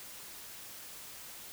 silence, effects white hiss -48 dBFS RMS until 1.52 s

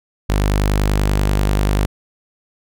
sawtooth tone, 50.3 Hz, G1, 45 cents sharp, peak -10 dBFS, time 0.29-1.86 s, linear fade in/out 10 ms, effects none

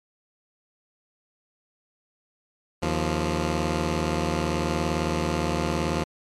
10% pulse tone pair together, 77.78 / 174.61 Hz, D#2 / F3, 0 / 0 cents, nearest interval octave + major second, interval 1400 cents, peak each -17 / -19 dBFS, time 2.82-6.04 s, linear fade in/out 10 ms, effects low-pass 8000 Hz 12 dB/octave + MP3 96 kbps

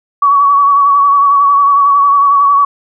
sine tone with vibrato, 1129 Hz, C#6, 31 cents sharp, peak -5 dBFS, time 0.22-2.65 s, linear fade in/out 5 ms, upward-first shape triangle, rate 11 Hz, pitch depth 41 cents each way, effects none

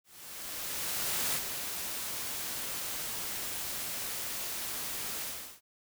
white noise with ADSR envelope, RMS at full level -31 dBFS, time 0.04-5.61 s, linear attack 1300 ms, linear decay 68 ms, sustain -6 dB, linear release 390 ms, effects none

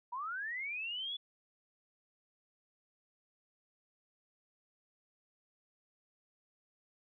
sine linear sweep, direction up, 936 to 3461 Hz, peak -37 dBFS, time 0.12-1.17 s, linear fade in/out 10 ms, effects none

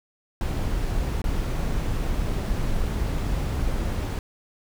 brown noise with dropouts, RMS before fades -25 dBFS, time 0.41-4.19 s, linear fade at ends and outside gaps 1 ms, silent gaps 1.218-1.241 s, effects none

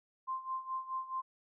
sine tone with tremolo, 1046.5 Hz, C6, in tune, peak -33 dBFS, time 0.27-1.22 s, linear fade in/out 20 ms, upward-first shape sine, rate 4.7 Hz, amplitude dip 80%, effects none

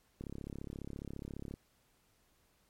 click train, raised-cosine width 3 ms, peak -30 dBFS, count 47, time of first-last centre 0.21-1.539 s, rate 34.6 Hz, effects pink hiss -72 dBFS RMS until 2.69 s + MP3 64 kbps

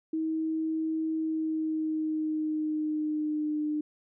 sine tone with pitch glide, 318.5 to 301.8 Hz, D#4 to D4, +41 to +47 cents, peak -27 dBFS, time 0.13-3.81 s, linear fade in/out 5 ms, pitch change -94 cents, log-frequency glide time 1.15-3.62 s, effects none

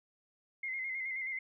sine tone with vibrato, 2093 Hz, C7, in tune, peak -35 dBFS, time 0.63-1.39 s, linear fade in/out 5 ms, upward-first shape square, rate 9.4 Hz, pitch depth 38 cents each way, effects none

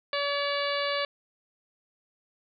harmonic tone with a mistuned harmonic, 570 Hz, C#5, 48 cents sharp, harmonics 1 / 2 / 3 / 4 / 5 / 6 / 7 / 8, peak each -30 / -33 / -35 / -36 / -37 / -38 / -38 / -39 dBFS, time 0.13-1.05 s, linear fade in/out 2 ms, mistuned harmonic 6, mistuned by +31 cents, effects none

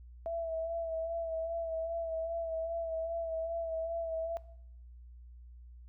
sine tone with vibrato, 659.3 Hz, E5, in tune, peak -33 dBFS, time 0.26-4.37 s, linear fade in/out 0 ms, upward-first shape sine, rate 2.5 Hz, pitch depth 30 cents each way, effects noise-tail reverb RT60 0.7 s tail -19 dB re dry + added 60 Hz sine -49 dBFS peak until 5.88 s

